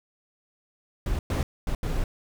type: noise bursts at uneven times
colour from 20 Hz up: brown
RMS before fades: -26 dBFS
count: 4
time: 1.06-1.19 / 1.3-1.43 / 1.67-1.75 / 1.83-2.04 s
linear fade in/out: 2 ms
effects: none